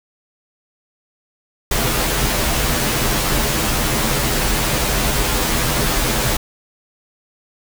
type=noise with comb filter; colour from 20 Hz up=pink; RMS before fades=-18 dBFS; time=1.71-6.37 s; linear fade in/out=5 ms; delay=11 ms; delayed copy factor=-0.9; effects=none